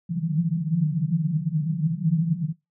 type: band-pass noise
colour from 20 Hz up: white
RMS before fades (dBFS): -24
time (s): 0.09-2.53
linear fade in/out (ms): 10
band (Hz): 150 to 170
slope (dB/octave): 96
effects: noise-tail reverb RT60 0.2 s tail -20 dB re dry